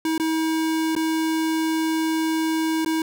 square tone with dropouts, 320 Hz, D#4, 49 cents sharp, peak -21 dBFS, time 0.05-3.02 s, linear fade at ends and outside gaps 2 ms, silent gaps 0.179-0.198 / 0.952-0.963 / 2.848-2.86 s, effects none

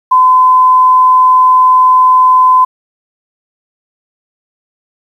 sine tone, 1019 Hz, C6, 46 cents flat, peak -3 dBFS, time 0.11-2.65 s, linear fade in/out 10 ms, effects 7-bit

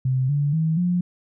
sine tone with pitch steps, 130 / 144.24 / 160.05 / 177.59 Hz, C3 / D3 / D#3 / F3, -11 / -31 / +49 / +29 cents, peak -18 dBFS, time 0.05-1.01 s, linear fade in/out 5 ms, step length 240 ms, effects none

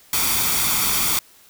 white noise with comb filter, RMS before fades -20 dBFS, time 0.13-1.19 s, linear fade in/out 2 ms, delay 0.87 ms, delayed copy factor +0.55, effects white hiss -51 dBFS RMS until 1.49 s

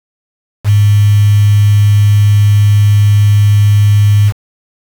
sine tone with quantisation, 103.3 Hz, G#2, 9 cents flat, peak -4 dBFS, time 0.64-4.33 s, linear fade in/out 50 ms, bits 4, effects none

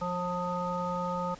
harmonic tone with a mistuned harmonic, 178.4 Hz, F3, 37 cents sharp, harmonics 1 / 3 / 5 / 7, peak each -35 / -35 / -35 / -35 dBFS, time 0.01-1.35 s, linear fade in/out 10 ms, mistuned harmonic 1, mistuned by -16 cents, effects pink hiss -51 dBFS RMS until 1.39 s + resampled to 16000 Hz

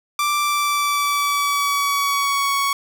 sawtooth tone with pitch glide, 1174.7 to 1115.2 Hz, D6 to C#6, 0 to +10 cents, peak -14 dBFS, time 0.19-2.73 s, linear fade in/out 2 ms, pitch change -90 cents, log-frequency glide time 0.39-2.54 s, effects none

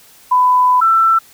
sine tone pair in turn, 1000 / 1334.8 Hz, B5 / E6, +21 / +21 cents, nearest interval perfect fourth, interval 500 cents, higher second, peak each -8 dBFS, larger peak neither, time 0.31-0.81 / 0.81-1.19 s, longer first, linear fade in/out 10 ms, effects white hiss -45 dBFS RMS until 1.33 s

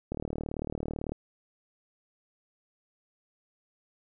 click train, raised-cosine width 2 ms, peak -20 dBFS, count 39, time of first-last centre 0.12-1.12 s, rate 38 Hz, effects none

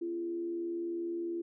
sine tone with frequency modulation, 340.8 Hz, F4, 42 cents flat, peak -33 dBFS, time 0.01-1.42 s, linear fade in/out 10 ms, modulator 77.1 Hz, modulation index 0.32, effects none

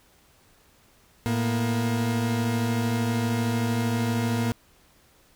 40% pulse tone pair together, 111.92 / 236.8 Hz, A2 / A#3, +30 / +27 cents, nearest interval octave + minor second, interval 1297 cents, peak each -25 dBFS, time 1.26-4.52 s, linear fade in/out 0 ms, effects pink hiss -59 dBFS RMS until 5.35 s

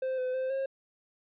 triangle tone with pitch steps, 521 / 509 / 520 / 538 Hz, C5 / C5 / C5 / C5, -7 / -48 / -11 / +48 cents, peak -27 dBFS, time 0.02-0.66 s, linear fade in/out 5 ms, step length 160 ms, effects resampled to 8000 Hz

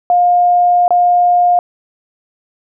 sine tone with dropouts, 709 Hz, F5, 26 cents sharp, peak -7 dBFS, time 0.1-1.59 s, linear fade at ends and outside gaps 1 ms, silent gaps 0.88-0.906 s, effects none

